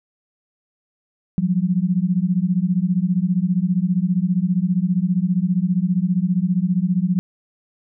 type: beating tone pair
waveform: sine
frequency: 173.6 / 188.6 Hz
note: F3 / F#3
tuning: -10 / +33 cents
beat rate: 15 Hz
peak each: -19 dBFS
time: 1.38-7.19 s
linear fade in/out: 0 ms
effects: none